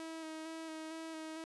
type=tone with vibrato; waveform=sawtooth; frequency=320 Hz; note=D#4; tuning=49 cents sharp; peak=-39 dBFS; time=0-1.44 s; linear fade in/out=0 ms; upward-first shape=square; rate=2.2 Hz; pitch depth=19 cents each way; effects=resampled to 24000 Hz + 13-bit